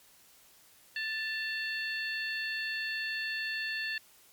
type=harmonic tone with a mistuned harmonic; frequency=880 Hz; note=A5; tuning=in tune; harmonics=2 / 3 / 4 / 5; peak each=-34 / -38 / -45 / -41 dBFS; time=0.96-3.98 s; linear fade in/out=2 ms; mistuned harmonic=3; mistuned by=+43 cents; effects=white hiss -60 dBFS RMS until 4.32 s + MP3 96 kbps